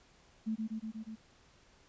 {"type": "tone with echo", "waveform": "sine", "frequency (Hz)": 220, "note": "A3", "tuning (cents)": 0, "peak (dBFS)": -31, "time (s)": [0.46, 0.56], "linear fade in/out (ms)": 20, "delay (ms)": 120, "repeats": 5, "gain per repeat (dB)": -2, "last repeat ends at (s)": 1.16, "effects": ["pink hiss -64 dBFS RMS until 1.88 s", "resampled to 16000 Hz"]}